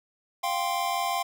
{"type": "chord", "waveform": "square", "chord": "F suspended second", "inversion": "none", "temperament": "equal", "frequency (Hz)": [698.5, 784, 1046.5], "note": ["F5", "G5", "C6"], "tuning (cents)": [0, 0, 0], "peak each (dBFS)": -31, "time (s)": [0.43, 1.23], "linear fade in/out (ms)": 10, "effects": []}